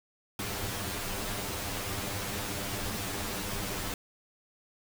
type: noise with comb filter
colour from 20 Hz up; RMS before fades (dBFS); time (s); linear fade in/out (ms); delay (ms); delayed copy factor
pink; -35; 0.39-3.94; 2; 10; +0.8
effects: none